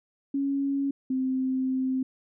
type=tone pair in turn; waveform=sine; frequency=277.2 / 260.7 Hz; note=C#4 / C4; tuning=0 / -6 cents; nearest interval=minor second; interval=106 cents; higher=first; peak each=-24 dBFS; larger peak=neither; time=0.34-0.91 / 1.1-2.03 s; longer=second; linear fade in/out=5 ms; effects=none